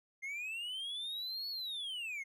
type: linear two-way sweep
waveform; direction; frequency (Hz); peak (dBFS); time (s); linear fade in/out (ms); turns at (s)
triangle; up then down; 2093 to 4435 to 2093; -37; 0.22-2.24; 20; 1.49
effects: none